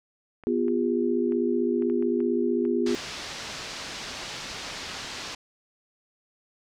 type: clicks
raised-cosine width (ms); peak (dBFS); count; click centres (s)
0.5; -31; 9; 0.437 / 0.682 / 1.322 / 1.823 / 1.899 / 2.025 / 2.204 / 2.652 / 2.891
type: chord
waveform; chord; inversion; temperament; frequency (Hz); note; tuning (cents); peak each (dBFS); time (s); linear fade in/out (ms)
sine; F diminished; second; equal with one note detuned; 246.9 / 349.2 / 404.9; Cb4 / F4 / Ab4; 0 / 0 / -44; -26 / -26 / -27; 0.47-2.95; 0
type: low-pass noise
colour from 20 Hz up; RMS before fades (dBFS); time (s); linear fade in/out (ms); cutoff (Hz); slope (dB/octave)
white; -37; 2.86-5.35; 5; 5700; 24
effects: none